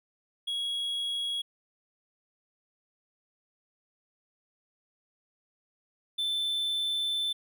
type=tone pair in turn; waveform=triangle; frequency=3322 / 3531 Hz; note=G#7 / A7; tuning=0 / +5 cents; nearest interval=minor second; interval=105 cents; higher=second; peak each=-28 / -26 dBFS; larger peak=second; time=0.47-1.42 / 6.18-7.33 s; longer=second; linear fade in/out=10 ms; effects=none